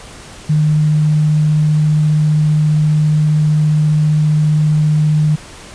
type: tone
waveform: sine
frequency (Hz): 152.5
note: D#3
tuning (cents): -34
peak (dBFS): -9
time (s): 0.49-5.36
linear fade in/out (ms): 10
effects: pink hiss -35 dBFS RMS until 5.74 s + resampled to 22050 Hz